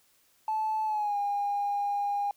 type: tone with pitch glide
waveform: triangle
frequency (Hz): 870 to 811.7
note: A5 to G#5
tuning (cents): -20 to -40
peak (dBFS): -23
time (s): 0.48-2.31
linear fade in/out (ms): 2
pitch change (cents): -120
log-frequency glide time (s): 0.85-1.17
effects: tanh soft clip ceiling -24 dBFS + white hiss -66 dBFS RMS until 2.36 s